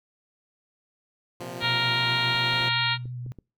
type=chord; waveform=10% pulse; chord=Bb suspended second; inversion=none; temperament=equal with one note detuned; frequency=118.3 / 130.81 / 174.61 Hz; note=Bb2 / C3 / F3; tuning=+26 / 0 / 0 cents; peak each=-32 / -31 / -30 dBFS; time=1.4-2.69 s; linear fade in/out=5 ms
type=harmonic tone; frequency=467.1 Hz; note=A#4; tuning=3 cents sharp; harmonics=2 / 3 / 4 / 5 / 6 / 7 / 8 / 9; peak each=-31 / -31 / -31 / -31 / -31 / -31 / -31 / -31 dBFS; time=1.6-2.98 s; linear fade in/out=50 ms
type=tone with vibrato; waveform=sine; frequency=123.47 Hz; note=B2; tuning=in tune; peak=-32 dBFS; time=1.63-3.32 s; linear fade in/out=0 ms; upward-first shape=sine; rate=6.2 Hz; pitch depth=18 cents each way
type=clicks; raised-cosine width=3 ms; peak=-31 dBFS; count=6; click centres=2.35 / 2.536 / 2.612 / 3.056 / 3.263 / 3.387 s
effects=noise-tail reverb RT60 0.3 s tail -25 dB re dry